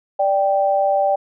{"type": "tone pair together", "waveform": "sine", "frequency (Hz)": [587.3, 784], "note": ["D5", "G5"], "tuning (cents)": [0, 0], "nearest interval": "perfect fourth", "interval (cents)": 500, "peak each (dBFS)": [-17, -17], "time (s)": [0.19, 1.16], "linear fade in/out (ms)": 10, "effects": []}